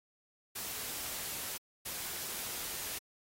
white noise bursts at uneven times, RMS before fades -40 dBFS, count 2, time 0.55-1.58 / 1.85-2.99 s, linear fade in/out 10 ms, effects AAC 48 kbps

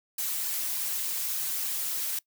blue noise with flanger, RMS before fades -31 dBFS, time 0.18-2.19 s, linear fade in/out 5 ms, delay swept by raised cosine 1.4 to 6.8 ms, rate 3.3 Hz, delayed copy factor -0.9, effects noise-tail reverb RT60 0.1 s tail -22 dB re dry

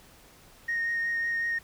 sine tone with vibrato, 1856 Hz, A#6, 8 cents flat, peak -25 dBFS, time 0.68-1.59 s, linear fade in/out 10 ms, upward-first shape triangle, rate 5.4 Hz, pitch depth 14 cents each way, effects tanh soft clip ceiling -23 dBFS + pink hiss -55 dBFS RMS until 1.63 s

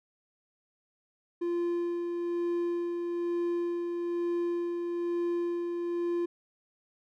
triangle tone with tremolo, 345.8 Hz, F4, 17 cents flat, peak -25 dBFS, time 1.41-6.26 s, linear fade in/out 10 ms, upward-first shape sine, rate 1.1 Hz, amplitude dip 35%, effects none

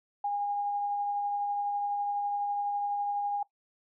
sine tone with tremolo, 815 Hz, G#5, 33 cents flat, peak -27 dBFS, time 0.24-3.43 s, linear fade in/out 5 ms, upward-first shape triangle, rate 12 Hz, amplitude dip 25%, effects noise-tail reverb RT60 0.1 s tail -18 dB re dry

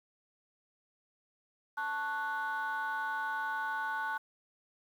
sine chord, F# minor, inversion first, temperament equal, 880 / 1108.7 / 1480 Hz, A5 / C#6 / F#6, 0 / 0 / 0 cents, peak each -35 / -39 / -34 dBFS, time 1.77-4.18 s, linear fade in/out 10 ms, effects tanh soft clip ceiling -28 dBFS + 10-bit

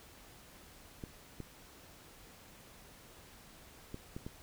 clicks, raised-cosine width 3 ms, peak -29 dBFS, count 5, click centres 1.038 / 1.403 / 3.944 / 4.165 / 4.265 s, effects pink hiss -57 dBFS RMS until 4.42 s

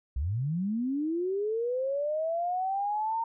sine linear sweep, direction up, 58.27 to 922 Hz, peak -27 dBFS, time 0.16-3.24 s, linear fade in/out 5 ms, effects none

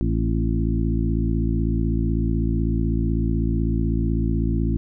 harmonic tone with a mistuned harmonic, 56 Hz, A1, 31 cents sharp, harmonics 1 / 2 / 3 / 4 / 5 / 6, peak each -22 / -25 / -27 / -28 / -29 / -30 dBFS, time 0.01-4.77 s, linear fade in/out 0 ms, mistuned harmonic 5, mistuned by -38 cents, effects none

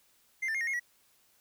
triangle tone with pitch steps, 2089 / 1784 / 2133 / 1860 / 2155 / 1929 Hz, C7 / A6 / C7 / A#6 / C#7 / B6, -3 / +23 / +33 / -4 / -49 / -41 cents, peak -28 dBFS, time 0.42-0.798 s, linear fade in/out 10 ms, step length 63 ms, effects white hiss -67 dBFS RMS until 1.4 s

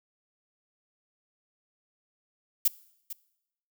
violet noise with echo, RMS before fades -22 dBFS, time 2.65-2.68 s, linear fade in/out 5 ms, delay 450 ms, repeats 1, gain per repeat -15 dB, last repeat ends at 3.13 s, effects noise-tail reverb RT60 0.8 s tail -21 dB re dry

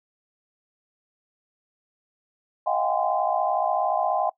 sine tone cluster, 631 / 701 / 755 / 812 / 1034 Hz, D#5 / F5 / F#5 / G#5 / C6, +24 / +6 / +35 / -39 / -21 cents, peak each -28 / -27 / -27 / -27 / -30 dBFS, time 2.66-4.3 s, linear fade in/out 10 ms, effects noise-tail reverb RT60 0.1 s tail -20 dB re dry

